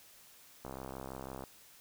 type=click train; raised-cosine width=1 ms; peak=-29 dBFS; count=53; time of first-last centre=0.65-1.438 s; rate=66 Hz; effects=white hiss -59 dBFS RMS until 1.8 s